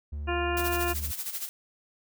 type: tone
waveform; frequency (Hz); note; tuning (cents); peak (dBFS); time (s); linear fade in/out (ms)
triangle; 73.42; D2; 0; -30; 0.12-1.12; 10
type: harmonic tone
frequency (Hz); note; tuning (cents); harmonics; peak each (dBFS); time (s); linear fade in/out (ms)
349.2; F4; 0; 1 / 2 / 3 / 4 / 5 / 7 / 8; -30 / -33 / -35 / -36 / -37 / -38 / -39; 0.27-0.94; 20
type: noise with tremolo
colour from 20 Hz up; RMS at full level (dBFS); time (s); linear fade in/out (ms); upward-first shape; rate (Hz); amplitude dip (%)
blue; -32; 0.57-1.49; 0; sine; 13; 70
effects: none